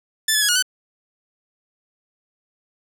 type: tone with pitch steps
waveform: 10% pulse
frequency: 1755 / 1716 / 1667 / 1442 / 1507 Hz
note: A6 / A6 / G#6 / F#6 / F#6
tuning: -5 / -44 / +6 / -45 / +31 cents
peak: -7 dBFS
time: 0.28-0.625 s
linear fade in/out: 5 ms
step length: 69 ms
effects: none